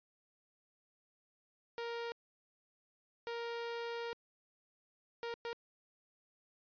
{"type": "tone bursts at uneven times", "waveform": "sawtooth", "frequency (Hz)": 468, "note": "A#4", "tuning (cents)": 7, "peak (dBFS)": -35, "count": 4, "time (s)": [[1.78, 2.12], [3.27, 4.13], [5.23, 5.34], [5.45, 5.53]], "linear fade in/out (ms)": 0, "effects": ["resampled to 11025 Hz"]}